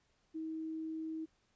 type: tone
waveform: sine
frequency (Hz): 318.9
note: D#4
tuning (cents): +43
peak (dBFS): -38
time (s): 0.34-1.26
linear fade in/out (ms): 20
effects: pink hiss -75 dBFS RMS until 1.55 s + resampled to 16000 Hz